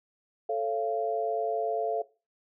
sine chord, A augmented, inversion none, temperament just, 440 / 550 / 687.5 Hz, A4 / C#5 / E#5, 0 / -14 / -27 cents, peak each -30 / -35 / -30 dBFS, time 0.49-2.02 s, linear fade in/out 5 ms, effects noise-tail reverb RT60 0.3 s tail -18 dB re dry

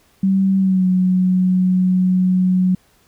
sine tone with pitch glide, 192.5 to 184.13 Hz, G3 to F#3, -31 to -8 cents, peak -12 dBFS, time 0.23-2.75 s, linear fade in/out 5 ms, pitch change -77 cents, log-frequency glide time 0.58-0.86 s, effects pink hiss -56 dBFS RMS until 3.07 s

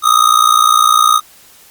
square tone with amplitude modulation, 1244.5 Hz, D#6, in tune, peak -4 dBFS, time 0.02-1.21 s, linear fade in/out 50 ms, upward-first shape sine, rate 59.9 Hz, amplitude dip 90%, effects white hiss -43 dBFS RMS until 1.7 s + Opus 48 kbps

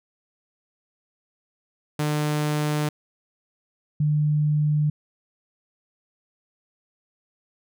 sawtooth / sine tone pair in turn, 150 / 150 Hz, D3 / D3, +37 / +37 cents, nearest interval unison, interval 0 cents, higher neither, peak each -18 dBFS, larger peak neither, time 1.99-2.89 / 4-4.9 s, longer neither, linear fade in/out 5 ms, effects none

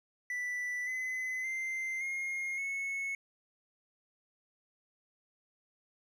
triangle tone with pitch steps, 1975.5 / 2029 / 2083 / 2139 / 2197 Hz, B6 / B6 / C7 / C7 / C#7, 0 / +46 / -8 / +38 / -16 cents, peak -32 dBFS, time 0.3-3.15 s, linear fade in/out 2 ms, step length 570 ms, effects none

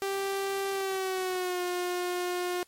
sawtooth tone with pitch glide, 392 to 357.4 Hz, G4 to F4, 0 to +40 cents, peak -25 dBFS, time 0.02-2.63 s, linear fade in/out 0 ms, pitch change -160 cents, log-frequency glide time 0.71-1.62 s, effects white hiss -63 dBFS RMS until 2.67 s + MP3 64 kbps

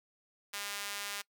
sawtooth tone with high-pass filter, 202.5 Hz, G#3, 43 cents flat, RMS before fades -40 dBFS, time 0.53-1.22 s, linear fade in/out 10 ms, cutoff 1800 Hz, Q 0.66, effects noise-tail reverb RT60 0.1 s tail -23 dB re dry

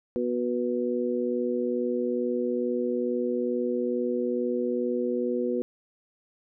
harmonic tone, 122.3 Hz, B2, 16 cents flat, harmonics 2 / 3 / 4, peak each -29 / -29 / -29 dBFS, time 0.16-5.62 s, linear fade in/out 0 ms, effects none

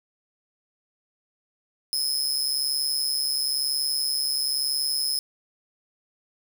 sawtooth tone with amplitude modulation, 5130 Hz, E8, 48 cents flat, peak -17 dBFS, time 1.93-5.19 s, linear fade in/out 0 ms, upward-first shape sine, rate 141 Hz, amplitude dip 90%, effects 8-bit

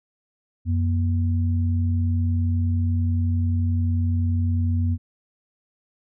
sine tone pair together, 90.12 / 238.8 Hz, F#2 / A#3, -45 / +42 cents, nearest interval octave + perfect fourth, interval 1687 cents, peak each -19 / -28 dBFS, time 0.65-4.98 s, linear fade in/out 50 ms, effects none

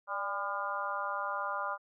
harmonic tone with a mistuned harmonic, 201.6 Hz, G3, 49 cents sharp, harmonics 3 / 4 / 5 / 6 / 7, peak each -41 / -41 / -38 / -37 / -39 dBFS, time 0.07-1.78 s, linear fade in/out 50 ms, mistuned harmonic 3, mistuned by -53 cents, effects none

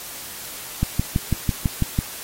click train, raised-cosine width 5 ms, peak -6 dBFS, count 8, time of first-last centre 0.83-1.989 s, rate 6.04 Hz, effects white hiss -35 dBFS RMS until 2.23 s + AAC 48 kbps

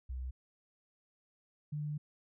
sine tone pair in turn, 63.7 / 149.07 Hz, C2 / D3, -46 / +26 cents, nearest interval octave + minor third, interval 1472 cents, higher second, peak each -37 / -35 dBFS, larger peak second, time 0.09-0.31 / 1.72-1.98 s, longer second, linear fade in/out 10 ms, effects none

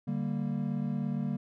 triangle chord, G minor, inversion second, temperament equal, 146.83 / 196 / 233.1 Hz, D3 / G3 / Bb3, 0 / 0 / 0 cents, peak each -32 dBFS, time 0.07-1.37 s, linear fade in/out 10 ms, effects none

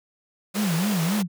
pink high-pass noise, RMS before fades -31 dBFS, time 0.54-1.23 s, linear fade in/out 20 ms, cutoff 330 Hz, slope 48 dB/octave
sine tone with vibrato, 185 Hz, F#3, in tune, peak -21 dBFS, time 0.54-1.28 s, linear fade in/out 50 ms, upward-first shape sine, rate 3.6 Hz, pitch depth 240 cents each way
effects none

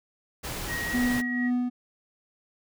pink noise, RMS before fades -34 dBFS, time 0.43-1.22 s, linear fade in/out 20 ms
sine tone with pitch glide, 1888 to 1905.5 Hz, A#6 to A#6, +22 to +38 cents, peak -30 dBFS, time 0.67-1.51 s, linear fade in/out 50 ms, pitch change +16 cents, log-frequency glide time 0.8-0.99 s
triangle tone with tremolo, 246.9 Hz, B3, in tune, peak -20 dBFS, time 0.93-1.7 s, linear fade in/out 20 ms, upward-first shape triangle, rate 2.1 Hz, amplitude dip 60%
effects none

